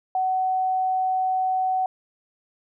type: tone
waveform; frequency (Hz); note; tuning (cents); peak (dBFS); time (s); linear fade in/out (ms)
sine; 750; F#5; +23; -20; 0.15-1.86; 2
effects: none